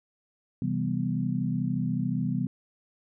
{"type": "chord", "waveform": "sine", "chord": "C major seventh", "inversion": "none", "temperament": "equal", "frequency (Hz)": [130.81, 164.81, 196, 246.9], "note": ["C3", "E3", "G3", "B3"], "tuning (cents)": [0, 0, 0, 0], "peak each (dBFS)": -31, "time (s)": [0.62, 2.47], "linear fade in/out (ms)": 2, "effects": []}